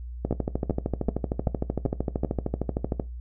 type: two click trains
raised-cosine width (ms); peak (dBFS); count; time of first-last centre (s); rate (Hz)
2; -12 / -11; 37 / 6; 0.25-2.998 / 0.31-2.248; 13.1 / 2.58
effects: noise-tail reverb RT60 0.2 s tail -17 dB re dry + added 60 Hz sine -34 dBFS peak until 3.2 s